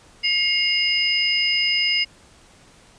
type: tone cluster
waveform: sine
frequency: 2151 / 2830 / 5010 Hz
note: C7 / F7 / D#8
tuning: +47 / +22 / +11 cents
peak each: -22 dBFS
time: 0.23-2.05 s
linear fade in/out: 20 ms
effects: pink hiss -51 dBFS RMS until 2.98 s + resampled to 22050 Hz